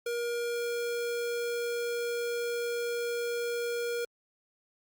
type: tone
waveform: square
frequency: 474.5 Hz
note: A#4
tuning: 31 cents sharp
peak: -31 dBFS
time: 0.06-4.05 s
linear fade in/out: 5 ms
effects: Opus 48 kbps